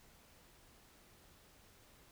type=silence; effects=pink hiss -64 dBFS RMS until 2.11 s